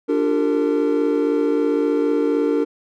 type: chord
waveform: triangle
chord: G minor seventh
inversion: second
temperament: equal with one note detuned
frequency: 293.7 / 349.2 / 392 / 455.8 Hz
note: D4 / F4 / G4 / Bb4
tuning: 0 / 0 / 0 / -39 cents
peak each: -18 / -24 / -23 / -18 dBFS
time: 0.08-2.65 s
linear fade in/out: 20 ms
effects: none